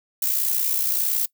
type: noise with amplitude modulation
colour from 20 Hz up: violet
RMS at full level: -20 dBFS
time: 0.22-1.26 s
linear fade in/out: 5 ms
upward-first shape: sine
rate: 61.6 Hz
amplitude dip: 55%
effects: noise-tail reverb RT60 0.1 s tail -22 dB re dry